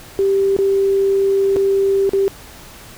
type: tone with dropouts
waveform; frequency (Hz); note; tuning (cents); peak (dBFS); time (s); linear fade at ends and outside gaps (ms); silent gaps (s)
sine; 392; G4; 0; -12; 0.19-2.28; 0; 0.565-0.588 / 1.561-1.566 / 2.093-2.134
effects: pink hiss -39 dBFS RMS until 2.97 s